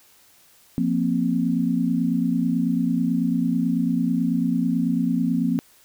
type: chord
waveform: sine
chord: F suspended fourth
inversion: none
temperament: just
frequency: 174.61 / 232.8 / 261.9 Hz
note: F3 / Bb3 / C4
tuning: 0 / -2 / +2 cents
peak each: -24 / -23 / -23 dBFS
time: 0.78-5.59 s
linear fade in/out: 0 ms
effects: white hiss -55 dBFS RMS until 5.84 s